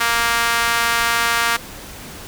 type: tone with high-pass filter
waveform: sawtooth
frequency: 233.1 Hz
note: A#3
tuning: in tune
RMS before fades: -18 dBFS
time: 0-1.57 s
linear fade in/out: 10 ms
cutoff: 1300 Hz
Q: 1.5
effects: pink hiss -35 dBFS RMS until 2.27 s